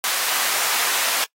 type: high-pass noise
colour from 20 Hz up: pink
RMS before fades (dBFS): -22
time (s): 0.04-1.24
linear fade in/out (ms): 0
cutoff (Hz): 1000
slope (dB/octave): 12
effects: noise-tail reverb RT60 0.1 s tail -23 dB re dry + AAC 48 kbps